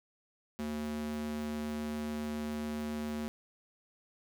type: tone with high-pass filter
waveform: square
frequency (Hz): 75.3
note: D2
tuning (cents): +44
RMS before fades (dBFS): -37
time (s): 0.59-3.28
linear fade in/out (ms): 0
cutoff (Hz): 190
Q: 2.6
effects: none